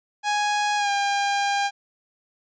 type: tone with pitch glide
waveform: sawtooth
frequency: 830.6 to 803.7 Hz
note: G#5 to G5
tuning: 0 to +43 cents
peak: -17 dBFS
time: 0.23-1.71 s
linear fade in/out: 50 ms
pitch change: -57 cents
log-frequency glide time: 0.77-0.9 s
effects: resampled to 16000 Hz